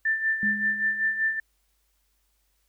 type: tone with tremolo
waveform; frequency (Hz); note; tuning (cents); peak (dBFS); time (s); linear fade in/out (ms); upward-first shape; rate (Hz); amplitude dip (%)
sine; 1776; A6; +16; -20; 0.05-1.4; 5; sine; 5.2; 65
type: tone with exponential decay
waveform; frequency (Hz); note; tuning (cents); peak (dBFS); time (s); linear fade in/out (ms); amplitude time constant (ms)
sine; 207.7; G#3; 0; -27; 0.43-1.4; 0; 210
effects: added 50 Hz sine -70 dBFS peak until 2.68 s + white hiss -72 dBFS RMS until 2.68 s